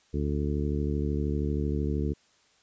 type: harmonic tone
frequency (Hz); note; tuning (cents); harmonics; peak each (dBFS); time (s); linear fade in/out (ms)
72.9; D2; -12; 1 / 2 / 3 / 4 / 5 / 6; -29 / -32 / -34 / -35 / -36 / -37; 0.13-2.14; 20
effects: white hiss -64 dBFS RMS until 2.62 s + resampled to 16000 Hz